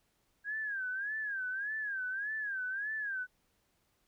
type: tone with vibrato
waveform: sine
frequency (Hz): 1622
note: G#6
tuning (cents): -41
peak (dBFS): -34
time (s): 0.44-3.27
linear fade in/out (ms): 50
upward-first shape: sine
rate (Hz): 1.7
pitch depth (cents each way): 140
effects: pink hiss -75 dBFS RMS until 4.07 s